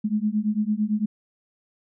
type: beating tone pair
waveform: sine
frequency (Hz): 207.7 / 216.6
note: G#3 / A3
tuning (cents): 0 / -27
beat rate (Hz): 8.9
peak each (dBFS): -24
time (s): 0.04-1.06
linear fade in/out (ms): 10
effects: none